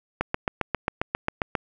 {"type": "click train", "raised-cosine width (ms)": 0.5, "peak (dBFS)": -8, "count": 11, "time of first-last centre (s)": [0.21, 1.552], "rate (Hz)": 7.45, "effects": []}